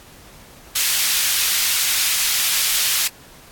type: high-pass noise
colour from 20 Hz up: pink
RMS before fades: -19 dBFS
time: 0.75-3.08 s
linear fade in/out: 10 ms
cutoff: 2600 Hz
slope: 12 dB/octave
effects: pink hiss -45 dBFS RMS until 3.51 s + AAC 64 kbps